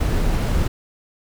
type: noise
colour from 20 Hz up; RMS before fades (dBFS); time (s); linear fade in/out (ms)
brown; -19; 0-0.68; 10
effects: none